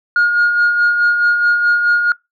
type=tone with tremolo; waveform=sine; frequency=1429 Hz; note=F6; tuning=39 cents sharp; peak=-6 dBFS; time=0.16-2.12 s; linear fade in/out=2 ms; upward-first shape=sine; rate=4.7 Hz; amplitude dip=50%; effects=noise-tail reverb RT60 0.2 s tail -26 dB re dry + tanh soft clip ceiling -7 dBFS